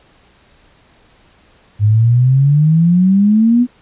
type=exponential sweep; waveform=sine; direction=up; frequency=102 to 250 Hz; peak=-7 dBFS; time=1.79-3.67 s; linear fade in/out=50 ms; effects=pink hiss -50 dBFS RMS until 3.81 s + resampled to 8000 Hz